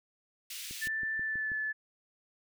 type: high-pass noise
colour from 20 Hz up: pink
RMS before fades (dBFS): -42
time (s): 0.5-0.88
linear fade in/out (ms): 5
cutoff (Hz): 2300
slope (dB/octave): 24
type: click train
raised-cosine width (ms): 3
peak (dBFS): -35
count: 6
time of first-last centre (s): 0.71-1.518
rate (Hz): 6.19
type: tone with pitch glide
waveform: sine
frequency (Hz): 1767 to 1733.6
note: A6 to A6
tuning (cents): +7 to -26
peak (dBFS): -31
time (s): 0.81-1.73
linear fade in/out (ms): 20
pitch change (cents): -33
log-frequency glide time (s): 1.21-1.54
effects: none